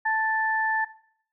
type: tone pair together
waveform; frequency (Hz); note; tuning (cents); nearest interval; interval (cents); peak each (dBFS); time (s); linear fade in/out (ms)
sine; 880 / 1760; A5 / A6; 0 / 0; octave; 1200; -25 / -24; 0.05-0.85; 10
effects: noise-tail reverb RT60 0.6 s tail -17 dB re dry